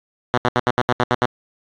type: tone bursts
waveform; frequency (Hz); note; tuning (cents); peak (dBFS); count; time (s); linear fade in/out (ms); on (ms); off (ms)
5% pulse; 123.47; B2; 0; -3; 9; 0.34-1.255; 0; 35; 75
effects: low-pass 3000 Hz 12 dB/octave + AAC 64 kbps